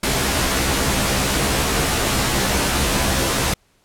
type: noise with comb filter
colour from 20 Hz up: pink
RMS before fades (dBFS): -19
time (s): 0.03-3.54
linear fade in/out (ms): 5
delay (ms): 15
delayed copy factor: +0.95
effects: pink hiss -60 dBFS RMS until 3.84 s + low-pass 12000 Hz 12 dB/octave